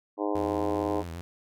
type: harmonic tone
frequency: 103 Hz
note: G#2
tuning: 14 cents flat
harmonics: 3 / 4 / 5 / 6 / 7 / 8 / 9 / 10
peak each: -30 / -32 / -34 / -36 / -37 / -38 / -39 / -40 dBFS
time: 0.17-1.04 s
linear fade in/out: 50 ms
type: tone with vibrato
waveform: sawtooth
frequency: 84.5 Hz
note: E2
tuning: 43 cents sharp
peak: -32 dBFS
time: 0.35-1.21 s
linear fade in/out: 0 ms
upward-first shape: triangle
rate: 7.5 Hz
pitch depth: 78 cents each way
effects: none